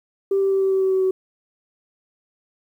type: tone with pitch steps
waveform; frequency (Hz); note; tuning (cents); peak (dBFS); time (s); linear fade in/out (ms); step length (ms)
sine; 391.8 / 389.5 / 387.3 / 385.1 / 382.9 / 380.6 / 378.5 / 376.3; G4 / G4 / G4 / G4 / G4 / F#4 / F#4 / F#4; -1 / -11 / -21 / -31 / -41 / +49 / +39 / +29; -15; 0.31-1.11; 5; 100
effects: tanh soft clip ceiling -12 dBFS + 9-bit